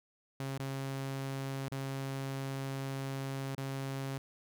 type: tone with dropouts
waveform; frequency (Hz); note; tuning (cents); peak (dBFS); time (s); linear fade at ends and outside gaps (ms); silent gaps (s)
sawtooth; 135.6; C#3; -38; -32; 0.4-4.18; 2; 0.58-0.596 / 1.684-1.717 / 3.551-3.579
effects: none